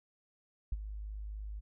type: tone with ADSR envelope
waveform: sine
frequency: 51.91 Hz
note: G#1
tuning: in tune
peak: -28 dBFS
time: 0.72-1.61 s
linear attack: 5 ms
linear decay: 31 ms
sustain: -11 dB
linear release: 26 ms
effects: none